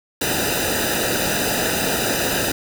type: noise with comb filter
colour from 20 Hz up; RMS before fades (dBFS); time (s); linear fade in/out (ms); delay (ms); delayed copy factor
pink; -21; 0.21-2.52; 5; 0.91; -0.9
effects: none